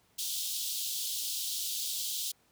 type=high-pass noise; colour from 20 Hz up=pink; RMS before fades=-35 dBFS; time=0.18-2.32 s; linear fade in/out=10 ms; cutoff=3200 Hz; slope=48 dB/octave; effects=pink hiss -68 dBFS RMS until 2.51 s + high-pass 60 Hz 12 dB/octave